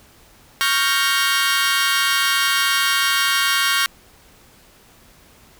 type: chord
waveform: 20% pulse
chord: G half-diminished seventh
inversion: second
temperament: equal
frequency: 1108.7 / 1396.9 / 1568 / 1864.7 Hz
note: Db6 / F6 / G6 / Bb6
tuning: 0 / 0 / 0 / 0 cents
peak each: -17 dBFS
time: 0.61-3.86 s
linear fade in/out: 0 ms
effects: pink hiss -50 dBFS RMS until 5.59 s